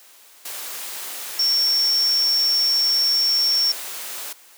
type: tone in noise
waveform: sine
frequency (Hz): 5470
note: F8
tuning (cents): -37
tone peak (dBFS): -16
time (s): 1.39-3.72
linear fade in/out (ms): 5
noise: white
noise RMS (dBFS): -32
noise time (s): 0.45-4.33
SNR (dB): +13
effects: white hiss -49 dBFS RMS until 4.57 s + high-pass 400 Hz 12 dB/octave